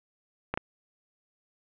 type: clicks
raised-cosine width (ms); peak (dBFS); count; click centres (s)
0.5; -14; 2; 0.54 / 0.575
effects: resampled to 8000 Hz + 8-bit